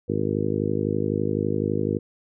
harmonic tone, 51.91 Hz, G#1, in tune, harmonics 2 / 3 / 4 / 5 / 6 / 7 / 8 / 9, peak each -30 / -30 / -30 / -30 / -30 / -30 / -30 / -30 dBFS, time 0.08-1.99 s, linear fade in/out 20 ms, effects none

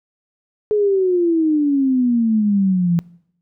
sine exponential sweep, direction down, 427.9 to 167.7 Hz, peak -13 dBFS, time 0.71-2.99 s, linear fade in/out 0 ms, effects noise-tail reverb RT60 0.7 s tail -23 dB re dry

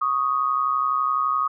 sine tone pair together, 1112.7 / 1244.5 Hz, C#6 / D#6, +6 / 0 cents, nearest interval major second, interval 194 cents, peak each -24 / -21 dBFS, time 0.01-1.48 s, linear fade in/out 10 ms, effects none

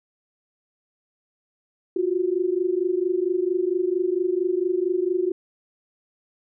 sine tone pair together, 350 / 374.4 Hz, F4 / F#4, +4 / +20 cents, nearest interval minor second, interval 116 cents, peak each -23 dBFS, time 1.96-5.32 s, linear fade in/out 5 ms, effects none

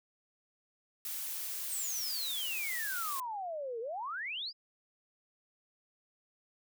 blue noise, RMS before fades -39 dBFS, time 1.05-3.2 s, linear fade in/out 2 ms
sine exponential two-way sweep, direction down then up, 8970 to 441.1 to 5140 Hz, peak -36 dBFS, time 1.68-4.53 s, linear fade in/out 50 ms, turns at 3.8 s
effects none

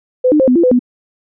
sine tone with pitch steps, 507 / 302.4 / 527 / 250.9 / 340.7 / 503 / 246.9 Hz, B4 / D#4 / C5 / B3 / F4 / B4 / B3, +45 / -49 / +12 / +28 / -43 / +32 / 0 cents, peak -7 dBFS, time 0.24-0.793 s, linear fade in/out 10 ms, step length 79 ms, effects none

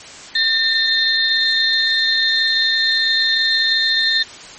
sine tone cluster, 1806 / 3649 / 4157 Hz, A6 / A#7 / C8, +45 / -38 / -12 cents, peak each -18 dBFS, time 0.35-4.23 s, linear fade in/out 5 ms, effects white hiss -36 dBFS RMS until 4.58 s + MP3 32 kbps

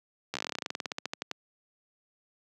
slowing click train, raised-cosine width 0.2 ms, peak -15 dBFS, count 24, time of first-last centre 0.34-1.313 s, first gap 14 ms, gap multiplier 1.09, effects high-pass 200 Hz 12 dB/octave

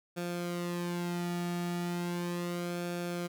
sawtooth tone with flanger, 174.61 Hz, F3, in tune, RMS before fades -35 dBFS, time 0.16-3.28 s, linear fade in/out 20 ms, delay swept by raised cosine 1 to 1.98 ms, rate 0.36 Hz, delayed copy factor -0.65, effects none

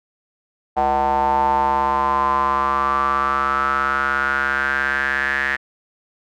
square tone with band-pass filter sweep, 68.5 Hz, C#2, 20 cents flat, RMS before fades -19 dBFS, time 0.76-5.57 s, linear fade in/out 20 ms, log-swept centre 790 to 1800 Hz, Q 8, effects none

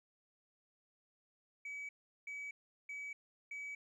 sine tone bursts, 2280 Hz, C#7, 48 cents sharp, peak -40 dBFS, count 4, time 1.65-3.75 s, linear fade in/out 5 ms, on 240 ms, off 380 ms, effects tanh soft clip ceiling -41 dBFS + 13-bit

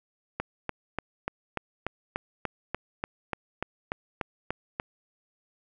click train, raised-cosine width 0.5 ms, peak -14 dBFS, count 16, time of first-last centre 0.4-4.799 s, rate 3.41 Hz, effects none

